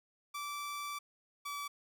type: tone pair in turn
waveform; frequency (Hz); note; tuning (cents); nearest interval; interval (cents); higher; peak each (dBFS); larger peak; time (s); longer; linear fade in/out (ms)
sawtooth; 1163 / 1150.3; D6 / D6; -17 / -36; unison; 19; first; -35 / -35; neither; 0.34-0.99 / 1.45-1.68; first; 10
effects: none